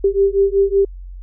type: beating tone pair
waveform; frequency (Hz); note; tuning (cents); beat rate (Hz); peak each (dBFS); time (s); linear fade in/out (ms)
sine; 392 / 397.3; G4 / G4; 0 / +23; 5.3; -15; 0.04-0.85; 5
effects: added 45 Hz sine -30 dBFS peak until 1.22 s